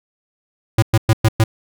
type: tone bursts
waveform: square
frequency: 110.9 Hz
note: A2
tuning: 14 cents sharp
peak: -10 dBFS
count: 5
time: 0.78-1.44 s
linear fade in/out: 5 ms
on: 44 ms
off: 110 ms
effects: none